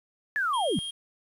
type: linear sweep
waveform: sine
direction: down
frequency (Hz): 1760 to 135.6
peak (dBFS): -24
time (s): 0.36-0.79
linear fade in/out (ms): 0
type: tone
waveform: square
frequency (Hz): 3229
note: G#7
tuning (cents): -49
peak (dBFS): -33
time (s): 0.53-0.91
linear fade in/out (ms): 10
effects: resampled to 32000 Hz + 9-bit